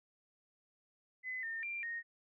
sine tone with pitch steps, 2025 / 1817 / 2374 / 1858 Hz, B6 / A#6 / D7 / A#6, +43 / -45 / +18 / -6 cents, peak -38 dBFS, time 1.23-2.03 s, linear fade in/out 50 ms, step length 200 ms, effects none

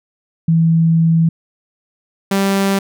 sine / sawtooth tone pair in turn, 164.1 / 196.05 Hz, E3 / G3, -8 / 0 cents, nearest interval minor third, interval 308 cents, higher second, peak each -9 dBFS, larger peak neither, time 0.48-1.29 / 2.31-2.79 s, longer first, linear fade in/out 5 ms, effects none

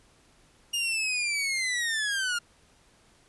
sawtooth linear sweep, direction down, 2849 to 1396.9 Hz, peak -23 dBFS, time 0.73-2.39 s, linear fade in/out 10 ms, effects pink hiss -61 dBFS RMS until 3.28 s + resampled to 24000 Hz

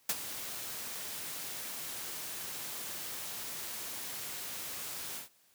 white noise with ADSR envelope, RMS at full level -29 dBFS, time 0.09-5.29 s, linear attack 5 ms, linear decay 43 ms, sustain -12 dB, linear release 120 ms, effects white hiss -67 dBFS RMS until 5.54 s + high-pass 80 Hz 12 dB/octave

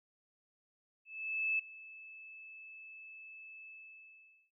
sine tone with ADSR envelope, 2617 Hz, E7, 13 cents flat, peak -29 dBFS, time 1.05-4.51 s, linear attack 540 ms, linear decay 8 ms, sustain -20 dB, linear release 830 ms, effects none

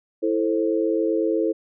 sine chord, A minor, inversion second, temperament just, 330 / 440 / 528 Hz, E4 / A4 / C5, +2 / 0 / +16 cents, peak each -22 / -23 / -26 dBFS, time 0.22-1.53 s, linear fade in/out 20 ms, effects none

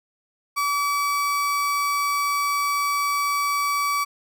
35% pulse tone, 1146 Hz, D6, 43 cents flat, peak -19 dBFS, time 0.56-4.05 s, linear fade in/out 20 ms, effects none

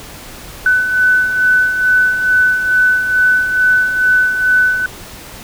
sine beating tone pair, 1500 / 1502.3 Hz, F#6 / F#6, +23 / +26 cents, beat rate 2.3 Hz, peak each -18 / -10 dBFS, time 0.66-4.86 s, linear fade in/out 2 ms, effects pink hiss -33 dBFS RMS until 5.43 s

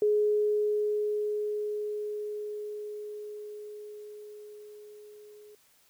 sine tone with level ramp, 419.9 Hz, G#4, 19 cents sharp, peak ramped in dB -21 to -49 dBFS, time 0.02-5.55 s, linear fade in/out 2 ms, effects white hiss -64 dBFS RMS until 5.89 s

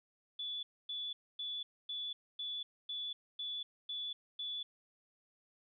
sine tone bursts, 3449 Hz, A7, 35 cents flat, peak -38 dBFS, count 9, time 0.39-4.63 s, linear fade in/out 5 ms, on 240 ms, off 260 ms, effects none

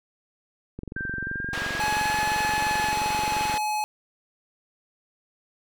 click train, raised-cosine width 3 ms, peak -22 dBFS, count 64, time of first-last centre 0.79-3.541 s, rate 22.9 Hz
sine tone with pitch glide, 1568 to 1719.8 Hz, G6 to A6, 0 to -40 cents, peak -29 dBFS, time 0.96-2.92 s, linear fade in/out 5 ms, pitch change +160 cents, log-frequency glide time 1.18-2.24 s
white band-pass noise, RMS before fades -33 dBFS, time 1.53-3.58 s, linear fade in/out 2 ms, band 290 to 2900 Hz, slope 12 dB/octave
square tone, 849 Hz, G#5, 38 cents sharp, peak -25 dBFS, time 1.8-3.84 s, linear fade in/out 0 ms
effects none

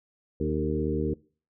harmonic tone with a mistuned harmonic, 76.7 Hz, D#2, 24 cents flat, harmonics 1 / 2 / 3 / 4 / 5 / 6, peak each -32 / -32 / -32 / -32 / -32 / -32 dBFS, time 0.4-1.14 s, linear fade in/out 5 ms, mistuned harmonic 5, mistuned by +29 cents, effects noise-tail reverb RT60 0.4 s tail -22 dB re dry

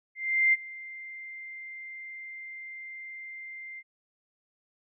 sine tone with ADSR envelope, 2093 Hz, C7, in tune, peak -18 dBFS, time 0.15-3.83 s, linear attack 380 ms, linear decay 29 ms, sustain -21 dB, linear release 45 ms, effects none

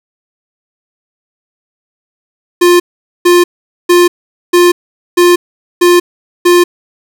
square tone bursts, 351.9 Hz, F4, 13 cents sharp, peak -4 dBFS, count 7, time 2.61-6.64 s, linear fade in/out 10 ms, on 190 ms, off 450 ms, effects 7-bit

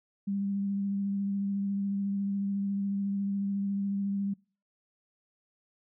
sine tone with vibrato, 198.7 Hz, G3, 24 cents sharp, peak -28 dBFS, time 0.27-4.34 s, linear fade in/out 10 ms, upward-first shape sine, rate 14 Hz, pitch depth 16 cents each way, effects noise-tail reverb RT60 0.4 s tail -26 dB re dry

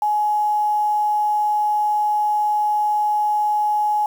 sine tone, 841 Hz, G#5, 22 cents sharp, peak -16 dBFS, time 0.02-4.06 s, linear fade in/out 2 ms, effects 7-bit

